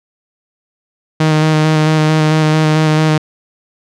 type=tone with vibrato; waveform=sawtooth; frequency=155.56 Hz; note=D#3; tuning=in tune; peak=-5 dBFS; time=1.2-3.18 s; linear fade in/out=5 ms; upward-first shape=square; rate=4.5 Hz; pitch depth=14 cents each way; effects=low-pass 6000 Hz 12 dB/octave